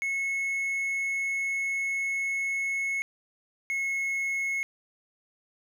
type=tone pair in turn; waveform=triangle; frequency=2188 / 2179 Hz; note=C#7 / C#7; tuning=-23 / -30 cents; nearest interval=unison; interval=7 cents; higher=first; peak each=-25 dBFS; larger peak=neither; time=0.02-3.02 / 3.7-4.63 s; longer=first; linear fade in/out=0 ms; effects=none